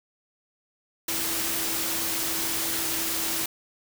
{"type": "tone in noise", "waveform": "sine", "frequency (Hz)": 329, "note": "E4", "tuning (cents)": -3, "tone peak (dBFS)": -38, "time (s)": [1.08, 3.46], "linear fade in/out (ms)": 5, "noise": "white", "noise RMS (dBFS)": -28, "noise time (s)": [1.08, 3.46], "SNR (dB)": -13, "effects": []}